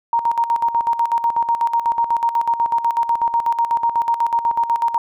sine tone with tremolo, 932.3 Hz, A#5, in tune, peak -13 dBFS, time 0.13-4.98 s, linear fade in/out 2 ms, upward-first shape square, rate 8.1 Hz, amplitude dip 70%, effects none

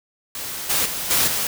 white noise with level steps, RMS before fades -30 / -20 / -27 / -18 / -23 dBFS, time 0.35-1.47 s, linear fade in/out 2 ms, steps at 0.69 / 0.85 / 1.1 / 1.27 s, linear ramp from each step 10 ms, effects none

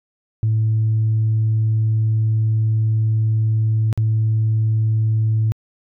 sine tone with dropouts, 110 Hz, A2, in tune, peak -13 dBFS, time 0.43-5.52 s, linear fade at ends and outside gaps 0 ms, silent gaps 3.928-3.976 s, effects tanh soft clip ceiling -11 dBFS

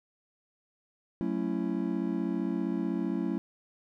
triangle chord, F# minor seventh, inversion none, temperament just, 185 / 222 / 277.5 / 333 Hz, F#3 / A3 / C#4 / E4, 0 / +16 / +2 / +18 cents, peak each -32 dBFS, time 1.21-3.38 s, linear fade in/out 0 ms, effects none

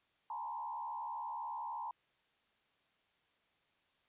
sine tone with frequency modulation, 932.3 Hz, A#5, in tune, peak -39 dBFS, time 0.3-1.91 s, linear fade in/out 2 ms, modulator 71.7 Hz, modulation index 1.2, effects white hiss -75 dBFS RMS until 4.08 s + resampled to 8000 Hz

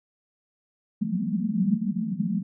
pink band-pass noise, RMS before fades -26 dBFS, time 1.01-2.43 s, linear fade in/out 10 ms, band 170 to 230 Hz, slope 96 dB/octave, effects none

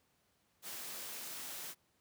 white high-pass noise, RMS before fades -45 dBFS, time 0.62-1.75 s, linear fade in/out 50 ms, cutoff 140 Hz, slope 12 dB/octave, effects pink hiss -75 dBFS RMS until 2 s + high-pass 80 Hz 12 dB/octave

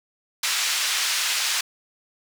white band-pass noise, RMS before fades -24 dBFS, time 0.43-1.61 s, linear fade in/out 5 ms, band 1400 to 6000 Hz, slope 12 dB/octave, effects none

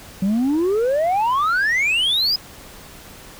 sine exponential sweep, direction up, 184.5 to 5090 Hz, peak -13 dBFS, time 0.22-2.36 s, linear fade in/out 5 ms, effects tanh soft clip ceiling -15 dBFS + pink hiss -41 dBFS RMS until 3.39 s

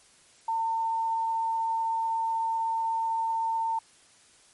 sine tone, 904 Hz, A5, 47 cents sharp, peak -25 dBFS, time 0.48-3.79 s, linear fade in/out 5 ms, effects white hiss -58 dBFS RMS until 4.53 s + MP3 48 kbps

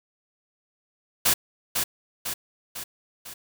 white noise with echo, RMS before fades -20 dBFS, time 1.25-1.34 s, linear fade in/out 10 ms, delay 500 ms, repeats 4, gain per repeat -5 dB, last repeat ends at 3.34 s, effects none

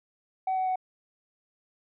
sine tone with pitch steps, 756 / 750.3 / 744.7 Hz, F#5 / F#5 / F#5, +37 / +24 / +11 cents, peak -23 dBFS, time 0.47-0.758 s, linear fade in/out 5 ms, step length 96 ms, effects tanh soft clip ceiling -23 dBFS

